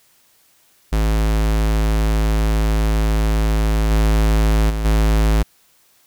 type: tone with level steps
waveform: square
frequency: 53.7 Hz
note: A1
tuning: 41 cents flat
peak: -15 / -13 / -20 / -13 dBFS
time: 0.92-5.43 s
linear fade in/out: 10 ms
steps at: 3.9 / 4.69 / 4.84 s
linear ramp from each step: 20 ms
effects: white hiss -56 dBFS RMS until 6.06 s